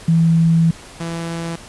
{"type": "tone pair in turn", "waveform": ["sine", "sawtooth"], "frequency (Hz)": [164.81, 167.11], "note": ["E3", "E3"], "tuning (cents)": [0, 24], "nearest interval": "unison", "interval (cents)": 24, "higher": "second", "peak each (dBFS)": [-10, -19], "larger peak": "first", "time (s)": [[0.08, 0.71], [1, 1.56]], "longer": "first", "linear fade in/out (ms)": 5, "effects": ["pink hiss -39 dBFS RMS until 1.68 s", "resampled to 24000 Hz"]}